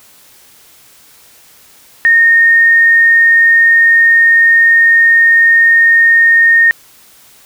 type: tone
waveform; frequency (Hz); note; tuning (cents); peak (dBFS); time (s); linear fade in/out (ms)
sine; 1841; A#6; -22; -4; 2.05-6.71; 0
effects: white hiss -43 dBFS RMS until 7.45 s